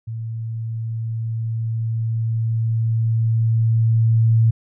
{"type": "tone with level ramp", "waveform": "sine", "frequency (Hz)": 113.2, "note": "A2", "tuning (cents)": 50, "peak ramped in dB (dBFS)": [-25, -11], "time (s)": [0.07, 4.51], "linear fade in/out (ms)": 10, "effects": []}